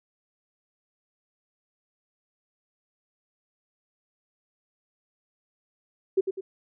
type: tone with echo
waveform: sine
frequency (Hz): 383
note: G4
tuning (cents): -40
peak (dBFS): -17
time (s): 6.17-6.21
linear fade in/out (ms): 10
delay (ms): 100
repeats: 2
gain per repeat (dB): -7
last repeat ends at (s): 6.41
effects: none